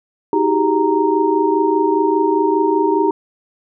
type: tone cluster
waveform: sine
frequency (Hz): 316.7 / 378.8 / 403.8 / 930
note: D#4 / F#4 / G#4 / A#5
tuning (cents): +31 / +41 / -49 / -4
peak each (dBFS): -18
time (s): 0.33-3.11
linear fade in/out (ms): 2
effects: none